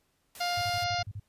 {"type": "noise", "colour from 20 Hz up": "white", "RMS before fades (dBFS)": -46, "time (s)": [0.35, 0.84], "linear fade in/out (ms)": 2}
{"type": "harmonic tone", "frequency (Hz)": 704, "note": "F5", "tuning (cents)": 14, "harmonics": [1, 2, 3, 4, 5, 6, 7, 8, 9], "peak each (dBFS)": [-30, -37, -38, -40, -43, -38, -39, -45, -52], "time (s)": [0.4, 1.03], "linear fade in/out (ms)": 10}
{"type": "tone bursts", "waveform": "sine", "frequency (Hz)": 101.9, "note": "G#2", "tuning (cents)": -32, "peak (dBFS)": -35, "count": 8, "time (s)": [0.57, 1.198], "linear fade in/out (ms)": 5, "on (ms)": 47, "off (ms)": 36}
{"effects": ["pink hiss -73 dBFS RMS until 1.28 s", "resampled to 32000 Hz"]}